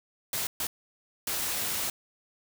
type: noise bursts at uneven times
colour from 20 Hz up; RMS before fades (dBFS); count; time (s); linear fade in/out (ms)
white; -31; 3; 0.33-0.47 / 0.6-0.67 / 1.27-1.9; 2
effects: none